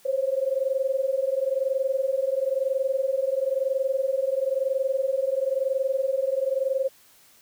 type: tone pair together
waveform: sine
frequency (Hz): 523.3 / 544.3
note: C5 / C#5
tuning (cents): 0 / -32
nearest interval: minor second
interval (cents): 68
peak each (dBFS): -25 / -25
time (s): 0.05-6.89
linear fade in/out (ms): 10
effects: white hiss -56 dBFS RMS until 7.41 s